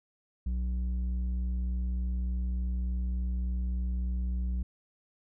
square tone with low-pass filter, 61.7 Hz, B1, 1 cent flat, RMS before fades -31 dBFS, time 0.46-4.63 s, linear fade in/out 5 ms, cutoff 130 Hz, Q 3.2, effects none

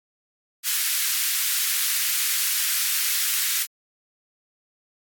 white high-pass noise, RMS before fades -23 dBFS, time 0.63-3.67 s, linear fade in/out 50 ms, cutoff 1500 Hz, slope 24 dB/octave, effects AAC 64 kbps

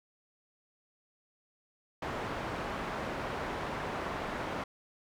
white low-pass noise, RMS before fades -37 dBFS, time 2.02-4.64 s, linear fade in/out 5 ms, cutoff 1200 Hz, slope 12 dB/octave, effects none

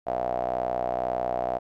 sawtooth tone with band-pass filter, 62 Hz, B1, 7 cents sharp, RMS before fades -28 dBFS, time 0.06-1.59 s, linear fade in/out 20 ms, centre 680 Hz, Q 8.7, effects none

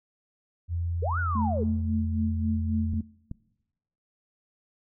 sine tone, 85.4 Hz, F2, 38 cents flat, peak -26 dBFS, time 0.68-3.03 s, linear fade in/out 50 ms
sine linear two-way sweep, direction up then down, 390 to 1500 to 390 Hz, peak -28 dBFS, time 1.02-1.64 s, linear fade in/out 10 ms, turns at 1.19 s
sine tone with tremolo, 219.7 Hz, A3, 2 cents flat, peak -25 dBFS, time 1.35-3.01 s, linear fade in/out 5 ms, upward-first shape sine, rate 3.7 Hz, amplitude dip 75%
clicks, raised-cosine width 5 ms, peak -23 / -23 dBFS, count 2, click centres 2.936 / 3.314 s
effects noise-tail reverb RT60 1.0 s tail -23 dB re dry

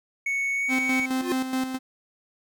triangle tone with pitch glide, 2217 to 2240 Hz, C#7 to C#7, 0 to +18 cents, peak -22 dBFS, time 0.26-1.06 s, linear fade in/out 5 ms, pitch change +18 cents, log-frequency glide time 0.54-0.7 s
45% pulse tone with tremolo, 260 Hz, C4, 11 cents flat, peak -23 dBFS, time 0.68-1.79 s, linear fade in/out 50 ms, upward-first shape square, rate 4.7 Hz, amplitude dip 55%
square tone with exponential growth, 353.2 Hz, F4, 20 cents sharp, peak -21 dBFS, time 1.11-1.32 s, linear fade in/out 1 ms, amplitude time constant 44 ms
effects none

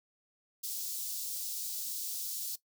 white high-pass noise, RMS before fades -38 dBFS, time 0.63-2.56 s, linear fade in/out 10 ms, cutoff 4200 Hz, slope 24 dB/octave, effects noise-tail reverb RT60 0.1 s tail -17 dB re dry

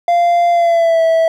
triangle tone with pitch glide, 693 to 654.1 Hz, F5 to E5, -14 to -14 cents, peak -7 dBFS, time 0.08-1.28 s, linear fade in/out 2 ms, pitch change -100 cents, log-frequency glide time 0.51-1.02 s, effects none

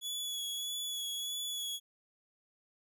sawtooth tone with vibrato, 3390 Hz, G#7, 35 cents sharp, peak -33 dBFS, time 0.01-1.8 s, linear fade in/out 50 ms, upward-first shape sine, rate 1.6 Hz, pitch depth 21 cents each way, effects none

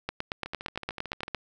two click trains, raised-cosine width 0.3 ms, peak -14 / -21 dBFS, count 12 / 12, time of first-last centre 0.09-1.347 / 0.46-1.281 s, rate 8.75 / 13.4 Hz, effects none

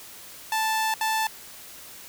sawtooth tone bursts at uneven times, 880 Hz, A5, in tune, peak -19 dBFS, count 2, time 0.52-0.94 / 1.01-1.27 s, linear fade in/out 2 ms, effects white hiss -44 dBFS RMS until 2.08 s

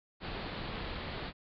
pink low-pass noise, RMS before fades -40 dBFS, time 0.2-1.33 s, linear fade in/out 50 ms, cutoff 4600 Hz, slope 96 dB/octave, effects none

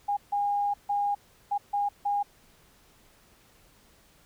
sine tone bursts at uneven times, 814 Hz, G#5, 35 cents flat, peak -24 dBFS, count 6, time 0.08-0.17 / 0.32-0.74 / 0.89-1.15 / 1.51-1.58 / 1.73-1.89 / 2.05-2.23 s, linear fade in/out 10 ms, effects pink hiss -60 dBFS RMS until 4.25 s

